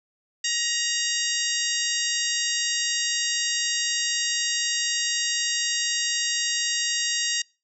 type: harmonic tone with a mistuned harmonic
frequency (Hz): 944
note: A#5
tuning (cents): +22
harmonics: 2 / 3 / 4 / 5 / 6 / 7 / 8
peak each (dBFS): -31 / -31 / -31 / -31 / -31 / -31 / -31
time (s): 0.44-7.42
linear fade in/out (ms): 5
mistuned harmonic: 4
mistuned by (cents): -16
effects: noise-tail reverb RT60 0.3 s tail -25 dB re dry